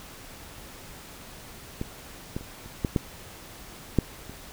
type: clicks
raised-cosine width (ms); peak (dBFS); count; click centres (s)
3; -17 / -17 / -27 / -30 / -11 / -9 / -6 / -28; 8; 1.814 / 2.365 / 2.41 / 2.66 / 2.848 / 2.962 / 3.987 / 4.296
effects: pink hiss -45 dBFS RMS until 4.52 s